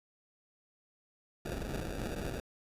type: noise with sample-and-hold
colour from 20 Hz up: pink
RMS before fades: -38 dBFS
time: 1.45-2.4 s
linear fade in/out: 2 ms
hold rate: 1050 Hz
effects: resampled to 32000 Hz